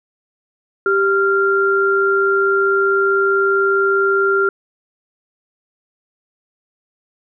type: tone pair together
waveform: sine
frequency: 392 / 1387.7 Hz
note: G4 / F6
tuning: 0 / -11 cents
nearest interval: octave + minor seventh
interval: 2189 cents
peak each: -15 dBFS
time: 0.86-4.49 s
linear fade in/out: 2 ms
effects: none